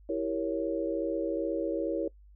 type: chord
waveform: sine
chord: E diminished seventh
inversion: none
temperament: equal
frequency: 329.6 / 392 / 466.2 / 554.4 Hz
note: E4 / G4 / Bb4 / Db5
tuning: 0 / 0 / 0 / 0 cents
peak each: -32 / -37 / -34 / -33 dBFS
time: 0.09-2.08 s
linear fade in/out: 5 ms
effects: noise-tail reverb RT60 0.1 s tail -22 dB re dry + added 50 Hz sine -52 dBFS peak until 2.35 s